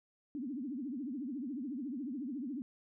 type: tone with vibrato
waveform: sine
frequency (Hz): 265.8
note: C4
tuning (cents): +27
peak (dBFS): -37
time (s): 0.35-2.62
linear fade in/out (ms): 0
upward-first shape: triangle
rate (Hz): 14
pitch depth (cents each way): 290
effects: none